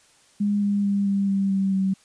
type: tone with pitch steps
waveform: sine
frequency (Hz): 204.7 / 202.5 / 200.3 / 198.07 / 195.91 / 193.77 / 191.65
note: G#3 / G#3 / G3 / G3 / G3 / G3 / G3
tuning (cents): -25 / -43 / +38 / +18 / -1 / -20 / -39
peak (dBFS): -19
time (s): 0.4-1.94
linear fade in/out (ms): 10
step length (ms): 220
effects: white hiss -57 dBFS RMS until 2.04 s + resampled to 22050 Hz